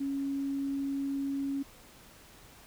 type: tone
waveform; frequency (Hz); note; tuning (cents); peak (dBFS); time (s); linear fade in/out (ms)
sine; 276.4; C#4; -5; -30; 0-1.63; 10
effects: pink hiss -55 dBFS RMS until 2.66 s